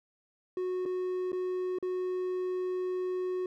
triangle tone with dropouts, 366.8 Hz, F#4, 15 cents flat, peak -28 dBFS, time 0.57-3.46 s, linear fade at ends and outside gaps 2 ms, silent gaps 0.854-0.859 / 1.319-1.329 / 1.786-1.826 s, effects none

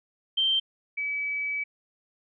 sine tone pair in turn, 3136 / 2289 Hz, G7 / D7, 0 / -45 cents, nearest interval perfect fourth, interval 545 cents, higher first, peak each -21 / -27 dBFS, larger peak first, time 0.37-0.6 / 0.97-1.64 s, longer second, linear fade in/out 10 ms, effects none

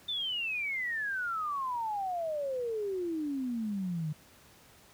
sine exponential sweep, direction down, 3600 to 148.8 Hz, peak -31 dBFS, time 0.08-4.13 s, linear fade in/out 10 ms, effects pink hiss -58 dBFS RMS until 4.93 s + high-pass 60 Hz 12 dB/octave

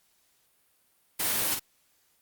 white noise with echo, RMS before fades -28 dBFS, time 1.19-1.55 s, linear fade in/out 10 ms, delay 46 ms, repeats 1, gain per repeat -6 dB, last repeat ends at 1.596 s, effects white hiss -68 dBFS RMS until 2.21 s + Opus 48 kbps

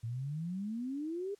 sine exponential sweep, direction up, 110.5 to 415.3 Hz, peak -35 dBFS, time 0.03-1.35 s, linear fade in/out 10 ms, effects white hiss -68 dBFS RMS until 1.39 s + low-pass 9000 Hz 12 dB/octave

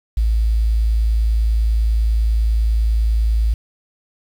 sine tone with quantisation, 55 Hz, A1, in tune, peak -13 dBFS, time 0.17-3.54 s, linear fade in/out 5 ms, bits 7, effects none

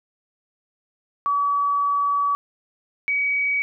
sine tone pair in turn, 1141 / 2267 Hz, C#6 / C#7, +50 / +38 cents, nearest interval octave, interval 1188 cents, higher second, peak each -18 / -19 dBFS, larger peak first, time 1.26-2.35 / 3.08-3.62 s, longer first, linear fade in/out 0 ms, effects none

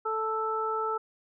harmonic tone, 440 Hz, A4, in tune, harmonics 1 / 2 / 3, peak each -32 / -34 / -30 dBFS, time 0.05-0.98 s, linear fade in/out 10 ms, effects none

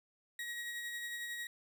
35% pulse tone with tremolo, 1900 Hz, A#6, 33 cents sharp, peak -37 dBFS, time 0.39-1.47 s, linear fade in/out 2 ms, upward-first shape sine, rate 11 Hz, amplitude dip 30%, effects none

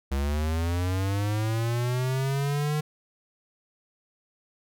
square linear sweep, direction up, 67 to 152.4 Hz, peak -25 dBFS, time 0.11-2.81 s, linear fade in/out 10 ms, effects none

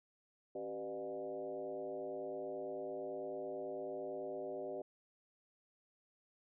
sine tone with frequency modulation, 493.9 Hz, B4, in tune, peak -40 dBFS, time 0.55-4.82 s, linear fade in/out 5 ms, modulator 109 Hz, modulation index 1.6, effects none

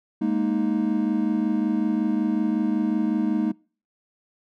triangle chord, Ab suspended second, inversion none, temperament equal, 207.7 / 233.1 / 311.1 Hz, Ab3 / Bb3 / Eb4, 0 / 0 / 0 cents, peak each -23 dBFS, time 0.21-3.52 s, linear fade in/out 10 ms, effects noise-tail reverb RT60 0.4 s tail -25 dB re dry

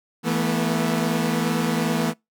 sawtooth chord, E suspended fourth, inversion none, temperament equal with one note detuned, 164.81 / 220 / 242.6 Hz, E3 / A3 / B3, 0 / 0 / -31 cents, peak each -21 dBFS, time 0.23-2.14 s, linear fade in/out 50 ms, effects noise-tail reverb RT60 0.2 s tail -26 dB re dry

